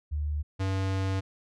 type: tone pair in turn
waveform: sine / square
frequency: 74.4 / 95.87 Hz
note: D2 / G2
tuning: +23 / -38 cents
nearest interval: major third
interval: 439 cents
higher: second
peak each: -27 dBFS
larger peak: neither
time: 0.11-0.43 / 0.59-1.21 s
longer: second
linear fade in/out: 20 ms
effects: low-pass 6000 Hz 12 dB/octave